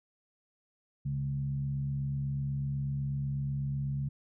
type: tone with frequency modulation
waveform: sine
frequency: 138.59 Hz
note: C#3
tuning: in tune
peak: -30 dBFS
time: 1.05-4.09 s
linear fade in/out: 10 ms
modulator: 68.1 Hz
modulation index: 0.49
effects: none